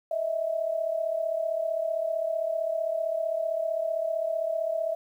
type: tone pair together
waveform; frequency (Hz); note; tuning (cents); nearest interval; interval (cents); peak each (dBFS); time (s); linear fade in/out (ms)
sine; 622.3 / 657.8; D#5 / E5; 0 / -4; minor second; 96; -31 / -27; 0.11-4.95; 5
effects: 10-bit